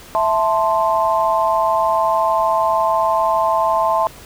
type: chord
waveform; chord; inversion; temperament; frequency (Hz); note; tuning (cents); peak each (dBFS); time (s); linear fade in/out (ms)
sine; A minor; second; equal; 659.3 / 880 / 1046.5; E5 / A5 / C6; 0 / 0 / 0; -18; 0.15-4.07; 0
effects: pink hiss -40 dBFS RMS until 4.25 s